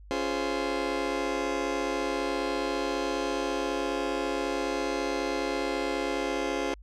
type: chord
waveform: 30% pulse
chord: Db major seventh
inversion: none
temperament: just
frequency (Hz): 277.2 / 346.5 / 415.8 / 519.7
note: Db4 / F4 / Ab4 / C5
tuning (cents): 0 / -14 / +2 / -12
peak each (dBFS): -31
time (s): 0.11-6.74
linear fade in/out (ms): 0
effects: added 50 Hz sine -46 dBFS peak until 6.82 s + low-pass 6000 Hz 12 dB/octave